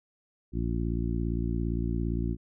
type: harmonic tone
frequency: 57.5 Hz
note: A#1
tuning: 23 cents flat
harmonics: 1 / 2 / 3 / 4 / 5 / 6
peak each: -30 / -33 / -35 / -36 / -37 / -38 dBFS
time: 0.52-2.37 s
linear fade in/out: 50 ms
effects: none